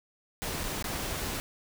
pink noise with dropouts, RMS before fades -34 dBFS, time 0.42-1.4 s, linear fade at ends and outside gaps 0 ms, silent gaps 0.635-0.639 / 0.825-0.842 s, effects none

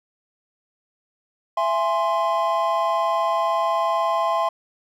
triangle chord, E augmented, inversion none, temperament equal with one note detuned, 668.5 / 830.6 / 1046.5 Hz, E5 / G#5 / B#5, +24 / 0 / 0 cents, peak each -21 / -24 / -20 dBFS, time 1.57-4.49 s, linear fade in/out 5 ms, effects none

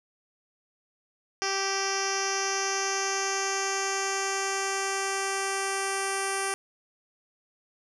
10% pulse tone with low-pass filter sweep, 390 Hz, G4, 9 cents flat, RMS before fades -29 dBFS, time 1.42-6.54 s, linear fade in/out 0 ms, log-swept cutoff 5400 to 9000 Hz, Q 3.9, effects none

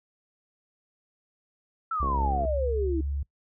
sine exponential sweep, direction down, 1352 to 311.1 Hz, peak -26 dBFS, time 1.91-3.01 s, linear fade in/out 5 ms
sine tone with pitch glide, 65.41 to 70.51 Hz, C2 to C#2, 0 to +30 cents, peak -27 dBFS, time 2-3.23 s, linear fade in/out 5 ms, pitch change +130 cents, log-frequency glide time 2.17-2.96 s
click train, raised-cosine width 2 ms, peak -21 dBFS, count 30, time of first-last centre 2.03-2.451 s, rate 68.9 Hz
effects noise-tail reverb RT60 0.1 s tail -22 dB re dry

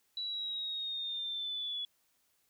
sine linear sweep, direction down, 3944 to 3392 Hz, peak -35 dBFS, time 0.17-1.85 s, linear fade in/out 2 ms, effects white hiss -74 dBFS RMS until 2.49 s

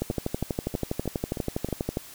two click trains, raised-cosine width 2 ms, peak -19 / -13 dBFS, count 6 / 25, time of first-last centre 0.11-1.687 / 0.02-1.971 s, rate 3.17 / 12.3 Hz, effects white hiss -46 dBFS RMS until 2.14 s

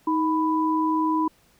sine tone pair together, 314.7 / 992.2 Hz, D#4 / B5, +20 / +8 cents, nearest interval octave + minor sixth, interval 1988 cents, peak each -22 / -23 dBFS, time 0.07-1.28 s, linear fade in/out 5 ms, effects pink hiss -60 dBFS RMS until 1.59 s

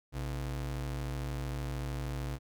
square ring-modulated tone, 95.1 Hz, F#2, 48 cents sharp, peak -32 dBFS, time 0.12-2.39 s, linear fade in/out 50 ms, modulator 36.6 Hz, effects none

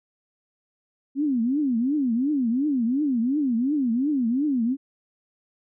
sine tone with vibrato, 261.6 Hz, C4, in tune, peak -20 dBFS, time 1.15-4.77 s, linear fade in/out 50 ms, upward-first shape triangle, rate 2.8 Hz, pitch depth 300 cents each way, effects none

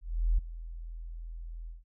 sine tone with ADSR envelope, 41.47 Hz, E1, 11 cents sharp, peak -21 dBFS, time 0.01-1.84 s, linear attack 370 ms, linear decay 12 ms, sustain -17 dB, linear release 160 ms, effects none

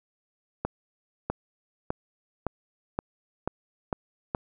accelerating click train, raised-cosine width 1 ms, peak -13 dBFS, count 8, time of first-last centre 0.65-4.348 s, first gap 650 ms, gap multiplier 0.93, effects none

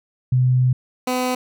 sine / 15% pulse tone pair in turn, 127 / 252.6 Hz, B2 / B3, +49 / +39 cents, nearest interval octave, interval 1190 cents, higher second, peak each -13 dBFS, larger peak neither, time 0.32-0.73 / 1.07-1.35 s, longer first, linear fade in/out 5 ms, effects none

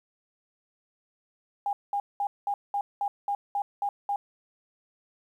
sine tone bursts, 810 Hz, G#5, 43 cents flat, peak -25 dBFS, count 10, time 1.66-4.16 s, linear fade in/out 2 ms, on 70 ms, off 200 ms, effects 10-bit

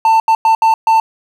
triangle tone bursts at uneven times, 893 Hz, A5, 25 cents sharp, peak -5 dBFS, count 5, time 0.05-0.2 / 0.28-0.35 / 0.45-0.55 / 0.62-0.74 / 0.87-1 s, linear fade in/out 2 ms, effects 7-bit

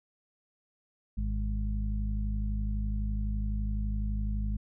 harmonic tone, 51.91 Hz, G#1, in tune, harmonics 1 / 2 / 3 / 4, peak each -29 / -37 / -47 / -38 dBFS, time 1.17-4.57 s, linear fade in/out 10 ms, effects none

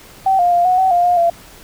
sine tone with pitch steps, 769 / 705 / 698 / 734 / 757 / 702 / 710 / 683 Hz, G5 / F5 / F5 / F#5 / F#5 / F5 / F5 / F5, -33 / +16 / -1 / -14 / +39 / +9 / +28 / -39 cents, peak -10 dBFS, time 0.26-1.3 s, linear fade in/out 5 ms, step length 130 ms, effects pink hiss -41 dBFS RMS until 1.63 s

